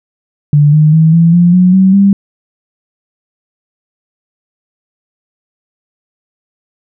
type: tone with pitch steps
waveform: sine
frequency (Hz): 146.83 / 153.24 / 159.93 / 166.92 / 174.21 / 181.82 / 189.76 / 198.04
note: D3 / D#3 / D#3 / E3 / F3 / F#3 / F#3 / G3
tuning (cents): 0 / -26 / +48 / +22 / -4 / -30 / +44 / +18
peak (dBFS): -3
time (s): 0.53-2.13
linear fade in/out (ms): 2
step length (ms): 200
effects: none